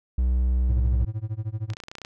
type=tone; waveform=triangle; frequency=62.2 Hz; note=B1; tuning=13 cents sharp; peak=-17 dBFS; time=0.18-1.05 s; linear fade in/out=5 ms
type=tone with tremolo; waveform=triangle; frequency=108.5 Hz; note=A2; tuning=24 cents flat; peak=-22 dBFS; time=0.69-1.75 s; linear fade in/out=5 ms; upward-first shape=sine; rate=13 Hz; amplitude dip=95%
type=clicks; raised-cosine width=0.2 ms; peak=-21 dBFS; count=11; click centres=1.702 / 1.735 / 1.769 / 1.802 / 1.837 / 1.884 / 1.915 / 1.953 / 1.984 / 2.017 / 2.049 s
effects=none